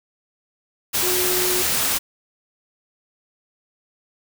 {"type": "tone in noise", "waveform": "sine", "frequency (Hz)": 363.8, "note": "F#4", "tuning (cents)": -29, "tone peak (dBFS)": -24, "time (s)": [1.02, 1.63], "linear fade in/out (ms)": 20, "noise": "white", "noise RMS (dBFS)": -21, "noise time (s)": [0.93, 1.99], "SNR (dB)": -6, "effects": []}